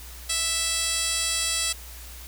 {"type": "tone with band-pass filter", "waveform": "10% pulse", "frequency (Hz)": 659.3, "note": "E5", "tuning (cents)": 0, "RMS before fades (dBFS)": -26, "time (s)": [0.29, 1.73], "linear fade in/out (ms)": 10, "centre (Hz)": 7000, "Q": 4.1, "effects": ["added 60 Hz sine -41 dBFS peak until 2.27 s", "white hiss -44 dBFS RMS until 2.27 s"]}